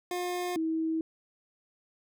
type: tone pair in turn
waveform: 25% pulse / sine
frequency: 356.9 / 321.8 Hz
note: F4 / E4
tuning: +38 / -42 cents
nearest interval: major second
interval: 180 cents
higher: first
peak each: -27 dBFS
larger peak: neither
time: 0.11-0.56 / 0.56-1.01 s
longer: neither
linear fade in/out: 2 ms
effects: none